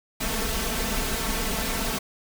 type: noise with comb filter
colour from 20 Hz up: pink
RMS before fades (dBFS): -27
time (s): 0.2-1.99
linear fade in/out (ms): 10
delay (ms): 4.5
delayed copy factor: +0.85
effects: none